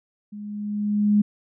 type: tone with level ramp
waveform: sine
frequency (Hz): 207.7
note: G#3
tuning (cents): 0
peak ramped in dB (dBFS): -34 to -13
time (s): 0.32-1.22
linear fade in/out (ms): 10
effects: none